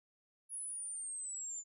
sine exponential sweep, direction down, 10548 to 7040 Hz, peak -40 dBFS, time 0.49-1.64 s, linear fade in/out 50 ms, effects none

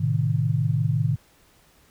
sine chord, A diminished, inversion none, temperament equal with one note detuned, 110 / 129.91 / 155.56 Hz, A2 / C3 / Eb3, 0 / -12 / 0 cents, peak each -24 dBFS, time 0-1.16 s, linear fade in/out 10 ms, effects pink hiss -58 dBFS RMS until 1.9 s

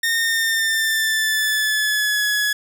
sawtooth tone with pitch glide, 1833 to 1690.6 Hz, A#6 to G#6, -30 to +30 cents, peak -14 dBFS, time 0.03-2.53 s, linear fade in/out 5 ms, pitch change -140 cents, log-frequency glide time 0.19-2.24 s, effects none

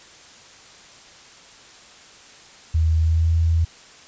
sine tone with pitch glide, 80.2 to 82.26 Hz, E2 to E2, -47 to -3 cents, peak -15 dBFS, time 2.74-3.65 s, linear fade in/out 10 ms, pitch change +44 cents, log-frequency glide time 2.99-3.3 s, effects white hiss -46 dBFS RMS until 4.07 s + resampled to 16000 Hz

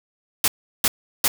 white noise bursts, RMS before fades -18 dBFS, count 3, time 0.44-1.28 s, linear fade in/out 2 ms, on 40 ms, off 360 ms, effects none

